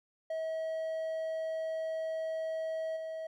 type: tone with level steps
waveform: triangle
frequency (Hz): 642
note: E5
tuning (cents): -46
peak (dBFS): -31 / -35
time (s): 0.3-3.27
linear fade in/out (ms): 5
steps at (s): 2.96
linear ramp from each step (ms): 10
effects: none